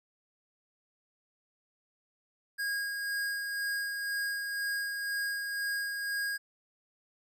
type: tone with tremolo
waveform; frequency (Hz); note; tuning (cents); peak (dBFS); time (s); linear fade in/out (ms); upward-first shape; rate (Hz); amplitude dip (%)
square; 1634; G#6; -29; -31; 2.58-6.38; 20; sine; 2; 35
effects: none